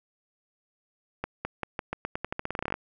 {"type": "accelerating click train", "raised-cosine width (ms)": 0.5, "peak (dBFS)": -15, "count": 20, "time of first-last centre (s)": [1.24, 2.741], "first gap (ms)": 210, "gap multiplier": 0.87, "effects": []}